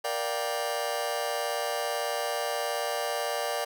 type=chord; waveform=sawtooth; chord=G minor seventh; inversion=first; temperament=just; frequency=470.4 / 588 / 705.6 / 784 Hz; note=Bb4 / D5 / F5 / G5; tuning=+16 / +2 / +18 / 0 cents; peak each=-31 / -28 / -31 / -31 dBFS; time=0.04-3.65 s; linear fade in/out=10 ms; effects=none